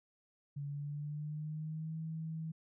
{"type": "tone with pitch glide", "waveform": "sine", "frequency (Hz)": [142.8, 160.29], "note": ["D3", "E3"], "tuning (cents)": [-48, -48], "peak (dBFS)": -38, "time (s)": [0.56, 2.52], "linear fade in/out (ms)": 10, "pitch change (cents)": 200, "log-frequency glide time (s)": [0.67, 1.97], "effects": []}